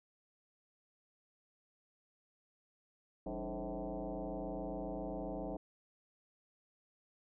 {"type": "tone with frequency modulation", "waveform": "sine", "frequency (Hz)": 164.81, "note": "E3", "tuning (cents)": 0, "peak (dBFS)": -38, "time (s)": [3.26, 5.57], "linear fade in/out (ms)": 5, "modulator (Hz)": 119, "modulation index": 5, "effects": []}